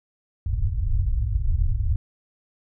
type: low-pass noise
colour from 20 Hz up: pink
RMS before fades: -22 dBFS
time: 0.46-1.96 s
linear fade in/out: 2 ms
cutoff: 110 Hz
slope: 48 dB/octave
effects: none